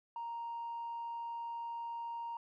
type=tone with tanh clipping; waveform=triangle; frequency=933 Hz; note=A#5; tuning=1 cent sharp; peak=-39 dBFS; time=0.16-2.37 s; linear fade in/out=2 ms; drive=5 dB; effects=none